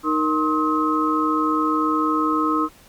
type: tone cluster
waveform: sine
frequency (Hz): 309.8 / 467.3 / 1062 / 1276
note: D#4 / A#4 / C6 / D#6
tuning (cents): -7 / +4 / +25 / +43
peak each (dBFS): -21 / -29 / -24 / -22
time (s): 0.03-2.69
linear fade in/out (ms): 50
effects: pink hiss -50 dBFS RMS until 2.88 s + Opus 48 kbps